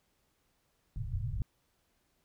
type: low-pass noise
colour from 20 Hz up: white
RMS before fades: -35 dBFS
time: 0.96-1.42 s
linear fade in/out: 2 ms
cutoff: 130 Hz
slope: 48 dB/octave
effects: pink hiss -75 dBFS RMS until 2.24 s